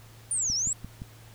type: linear two-way sweep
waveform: sine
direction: down then up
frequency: 9460 to 5150 to 7890 Hz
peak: -25 dBFS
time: 0.31-0.73 s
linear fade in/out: 2 ms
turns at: 0.54 s
type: click train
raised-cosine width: 5 ms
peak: -25 dBFS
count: 4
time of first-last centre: 0.5-1.019 s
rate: 5.78 Hz
effects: added 112 Hz sine -50 dBFS peak until 1.34 s + pink hiss -54 dBFS RMS until 1.34 s